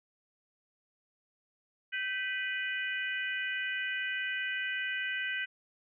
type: harmonic tone with a mistuned harmonic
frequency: 493.9 Hz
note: B4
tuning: in tune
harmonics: 3 / 4 / 5 / 6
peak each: -35 / -37 / -39 / -41 dBFS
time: 1.92-5.46 s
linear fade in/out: 20 ms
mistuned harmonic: 3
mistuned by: +72 cents
effects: none